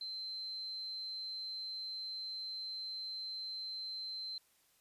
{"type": "tone", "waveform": "sine", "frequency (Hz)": 4100, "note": "C8", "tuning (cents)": -36, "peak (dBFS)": -40, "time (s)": [0.01, 4.38], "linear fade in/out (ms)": 2, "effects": ["white hiss -71 dBFS RMS until 4.8 s", "resampled to 32000 Hz"]}